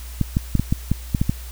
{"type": "clicks", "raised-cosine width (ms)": 5, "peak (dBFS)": -5, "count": 9, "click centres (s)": [0.213, 0.369, 0.553, 0.596, 0.725, 0.916, 1.148, 1.215, 1.295], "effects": ["added 60 Hz sine -32 dBFS peak until 1.51 s", "white hiss -42 dBFS RMS until 1.51 s"]}